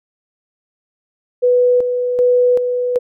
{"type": "tone with tremolo", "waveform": "sine", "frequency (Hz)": 493.9, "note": "B4", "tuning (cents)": 0, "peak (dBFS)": -9, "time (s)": [1.42, 2.99], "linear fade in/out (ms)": 20, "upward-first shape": "square", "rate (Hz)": 1.3, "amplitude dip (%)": 50, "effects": []}